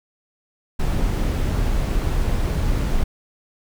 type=noise; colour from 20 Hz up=brown; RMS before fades=-20 dBFS; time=0.79-3.04 s; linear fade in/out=10 ms; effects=none